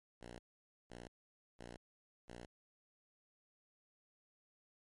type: tone bursts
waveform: 5% pulse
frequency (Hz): 59.6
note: A#1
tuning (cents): +39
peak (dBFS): -39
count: 4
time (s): 0.21-2.46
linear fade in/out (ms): 5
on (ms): 180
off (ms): 510
effects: MP3 48 kbps